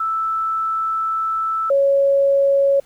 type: tone pair in turn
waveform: sine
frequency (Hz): 1318.5 / 554.4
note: E6 / C#5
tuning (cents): 0 / 0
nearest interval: octave + minor third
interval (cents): 1500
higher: first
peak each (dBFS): -18 / -12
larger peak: second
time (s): 0-1.7 / 1.7-2.8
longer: first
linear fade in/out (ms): 5
effects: pink hiss -54 dBFS RMS until 2.85 s